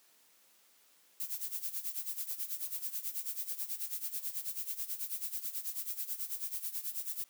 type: noise with tremolo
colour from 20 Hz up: violet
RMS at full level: -36 dBFS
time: 1.2-7.24 s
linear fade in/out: 0 ms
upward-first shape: sine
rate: 9.2 Hz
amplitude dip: 80%
effects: white hiss -66 dBFS RMS until 7.29 s + high-pass 200 Hz 12 dB/octave